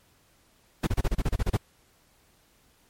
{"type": "noise bursts", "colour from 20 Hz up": "brown", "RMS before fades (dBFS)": -23, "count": 11, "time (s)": [0.83, 1.571], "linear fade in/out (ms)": 10, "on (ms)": 41, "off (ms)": 29, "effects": ["pink hiss -63 dBFS RMS until 2.89 s", "MP3 64 kbps"]}